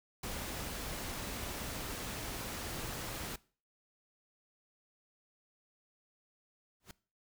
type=noise; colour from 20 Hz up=pink; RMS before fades=-41 dBFS; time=0.23-3.36 s; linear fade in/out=5 ms
type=noise with exponential growth; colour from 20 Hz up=pink; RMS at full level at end=-46 dBFS; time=6.8-6.91 s; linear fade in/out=1 ms; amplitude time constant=22 ms
effects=noise-tail reverb RT60 0.4 s tail -21 dB re dry